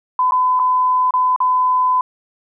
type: tone with dropouts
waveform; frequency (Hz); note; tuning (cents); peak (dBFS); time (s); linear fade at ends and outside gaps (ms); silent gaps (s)
sine; 1010; B5; +39; -12; 0.19-2.01; 2; 0.31-0.32 / 0.593-0.597 / 1.108-1.138 / 1.362-1.403
effects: none